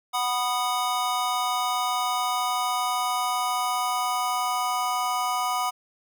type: chord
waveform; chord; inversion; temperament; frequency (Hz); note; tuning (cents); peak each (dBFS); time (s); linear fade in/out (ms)
square; B major; second; just; 740.8 / 987.8 / 1234.7; F#5 / B5 / D#6; +2 / 0 / -14; -29; 0.13-5.71; 20
effects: none